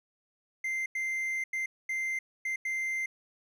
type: tone bursts at uneven times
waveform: triangle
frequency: 2086 Hz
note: C7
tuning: 6 cents flat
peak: -28 dBFS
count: 6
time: 0.64-0.86 / 0.95-1.44 / 1.53-1.66 / 1.89-2.19 / 2.45-2.56 / 2.65-3.06 s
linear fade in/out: 5 ms
effects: none